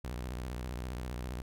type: tone with vibrato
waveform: sawtooth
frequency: 61.74 Hz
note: B1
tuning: in tune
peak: -33 dBFS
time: 0.04-1.42 s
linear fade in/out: 5 ms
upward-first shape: sine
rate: 15 Hz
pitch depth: 200 cents each way
effects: none